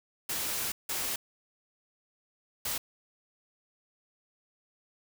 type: noise bursts at uneven times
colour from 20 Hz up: white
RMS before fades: -33 dBFS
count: 3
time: 0.29-0.72 / 0.89-1.16 / 2.65-2.78 s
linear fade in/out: 5 ms
effects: none